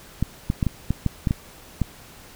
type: clicks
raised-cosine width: 5 ms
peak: -8 dBFS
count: 9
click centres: 0.226 / 0.501 / 0.628 / 0.667 / 0.906 / 1.063 / 1.272 / 1.309 / 1.817 s
effects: pink hiss -46 dBFS RMS until 2.35 s